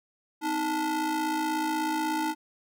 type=ring-modulated tone; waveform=square; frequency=284.9 Hz; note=C#4; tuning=48 cents sharp; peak=-24 dBFS; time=0.41-2.35 s; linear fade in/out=50 ms; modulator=598 Hz; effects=none